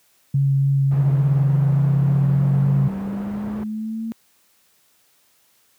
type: tone with vibrato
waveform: sine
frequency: 137.8 Hz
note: C#3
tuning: 10 cents flat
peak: -14 dBFS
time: 0.34-2.88 s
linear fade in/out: 5 ms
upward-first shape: triangle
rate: 3.5 Hz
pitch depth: 12 cents each way
type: low-pass noise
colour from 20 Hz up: pink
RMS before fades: -34 dBFS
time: 0.91-3.64 s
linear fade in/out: 5 ms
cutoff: 1000 Hz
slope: 12 dB/octave
type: exponential sweep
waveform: sine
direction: up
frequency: 149.3 to 227.4 Hz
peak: -24 dBFS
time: 0.94-4.12 s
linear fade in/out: 0 ms
effects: white hiss -60 dBFS RMS until 5.78 s + high-pass 80 Hz 12 dB/octave